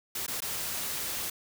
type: noise with dropouts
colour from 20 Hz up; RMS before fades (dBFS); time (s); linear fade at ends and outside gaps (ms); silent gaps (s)
white; -34; 0.15-1.3; 5; 0.265-0.279 / 0.405-0.42
effects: none